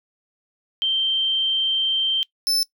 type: tone pair in turn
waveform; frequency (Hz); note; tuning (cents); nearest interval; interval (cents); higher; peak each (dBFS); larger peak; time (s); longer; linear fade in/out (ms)
sine / 40% pulse; 3136 / 5274; G7 / E8; 0 / 0; major sixth; 900; second; -18 / -17; second; 0.82-2.23 / 2.47-2.63; first; 0
effects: noise-tail reverb RT60 0.1 s tail -21 dB re dry